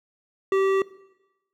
sine tone with hard clipping, 387 Hz, G4, 22 cents flat, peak -20 dBFS, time 0.52-0.82 s, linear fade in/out 2 ms, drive 12 dB, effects noise-tail reverb RT60 1.0 s tail -19 dB re dry

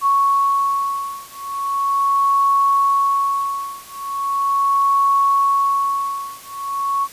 sine beating tone pair, 1108.7 / 1109.09 Hz, C#6 / C#6, 0 / +1 cents, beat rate 0.39 Hz, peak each -18 dBFS, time 0.01-7.08 s, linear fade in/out 50 ms, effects white hiss -40 dBFS RMS until 7.12 s + resampled to 32000 Hz

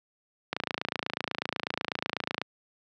click train, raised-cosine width 0.3 ms, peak -12 dBFS, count 54, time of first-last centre 0.53-2.416 s, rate 28.1 Hz, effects high-pass 150 Hz 12 dB/octave

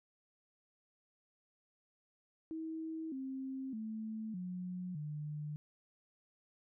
sine tone with pitch steps, 320.9 / 265.2 / 219.2 / 181.14 / 149.71 Hz, E4 / C4 / A3 / F#3 / D3, -46 / +23 / -6 / -36 / +34 cents, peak -39 dBFS, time 2.51-5.56 s, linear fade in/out 0 ms, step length 610 ms, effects none

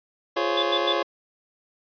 25% pulse chord, Db major seventh, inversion first, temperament just, 346.5 / 415.8 / 519.7 / 554.4 Hz, F4 / Ab4 / C5 / Db5, -14 / +2 / -12 / 0 cents, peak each -24 / -26 / -28 / -22 dBFS, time 0.36-1.03 s, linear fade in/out 10 ms
sine tone bursts, 3471 Hz, A7, 24 cents flat, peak -22 dBFS, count 3, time 0.57-0.928 s, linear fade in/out 5 ms, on 56 ms, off 95 ms
effects resampled to 11025 Hz

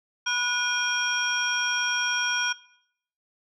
sine tone cluster, 988 / 1460 / 2430 / 3243 / 5610 Hz, B5 / F#6 / D#7 / G#7 / F8, 0 / -24 / -42 / -42 / +7 cents, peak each -34 / -27 / -31 / -29 / -30 dBFS, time 0.26-2.53 s, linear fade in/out 10 ms, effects noise-tail reverb RT60 0.7 s tail -20 dB re dry + tanh soft clip ceiling -14 dBFS

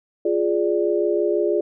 sine chord, D diminished, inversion first, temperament equal, 349.2 / 415.3 / 587.3 Hz, F4 / Ab4 / D5, 0 / 0 / 0 cents, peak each -21 / -21 / -24 dBFS, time 0.25-1.61 s, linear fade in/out 5 ms, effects none

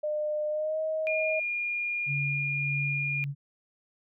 sine tone with pitch glide, 604 to 630.4 Hz, D5 to D#5, +48 to +23 cents, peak -27 dBFS, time 0.03-1.4 s, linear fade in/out 10 ms, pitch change +75 cents, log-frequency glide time 0.49-0.79 s
sine tone, 2420 Hz, D#7, 49 cents flat, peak -28 dBFS, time 1.07-3.24 s, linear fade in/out 0 ms
sine tone with tremolo, 141.1 Hz, C#3, 31 cents sharp, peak -29 dBFS, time 2.06-3.35 s, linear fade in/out 50 ms, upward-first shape sine, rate 1.7 Hz, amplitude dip 35%
effects none

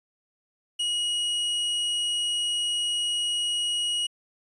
45% pulse tone, 2900 Hz, F#7, 35 cents flat, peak -24 dBFS, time 0.79-4.07 s, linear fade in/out 10 ms, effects resampled to 24000 Hz

